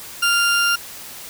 40% pulse tone pair together, 1396.9 / 2794 Hz, F6 / F7, 0 / 0 cents, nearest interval octave, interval 1200 cents, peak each -16 / -19 dBFS, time 0.22-0.76 s, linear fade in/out 10 ms, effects white hiss -36 dBFS RMS until 1.29 s

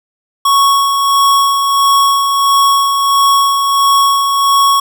square tone with tremolo, 1108.7 Hz, C#6, in tune, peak -7 dBFS, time 0.45-4.8 s, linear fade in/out 5 ms, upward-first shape sine, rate 1.5 Hz, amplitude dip 40%, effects none

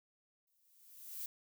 violet noise with exponential growth, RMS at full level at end -41 dBFS, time 0.47-1.26 s, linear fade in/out 2 ms, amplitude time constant 170 ms, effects none

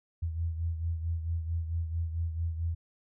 sine beating tone pair, 82.41 / 86.91 Hz, E2 / F2, 0 / -8 cents, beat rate 4.5 Hz, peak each -30 / -38 dBFS, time 0.22-2.75 s, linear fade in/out 10 ms, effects none

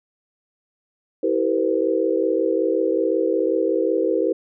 sine tone cluster, 325.8 / 388.3 / 464.6 / 510 Hz, E4 / G4 / A#4 / C5, -20 / -16 / -6 / -44 cents, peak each -23 dBFS, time 1.23-4.33 s, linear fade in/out 5 ms, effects none

